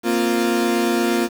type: chord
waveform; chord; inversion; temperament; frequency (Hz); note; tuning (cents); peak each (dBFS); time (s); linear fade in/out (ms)
35% pulse; Bb suspended second; none; equal; 233.1 / 261.6 / 349.2; Bb3 / C4 / F4; 0 / 0 / 0; -19 / -23 / -18; 0.03-1.29; 50
effects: 7-bit